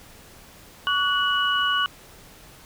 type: tone cluster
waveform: sine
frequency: 1132 / 1471 / 2937 Hz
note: C#6 / F#6 / F#7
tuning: +36 / -11 / -13 cents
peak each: -24 dBFS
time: 0.87-1.86 s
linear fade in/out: 0 ms
effects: pink hiss -48 dBFS RMS until 2.65 s